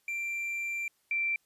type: tone pair in turn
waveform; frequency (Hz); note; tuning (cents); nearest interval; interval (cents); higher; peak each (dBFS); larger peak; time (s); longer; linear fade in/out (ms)
triangle / sine; 2359 / 2349; D7 / D7; +7 / 0; unison; 7; first; -30 / -27; second; 0.08-0.88 / 1.11-1.36; first; 2
effects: white hiss -72 dBFS RMS until 1.45 s + resampled to 32000 Hz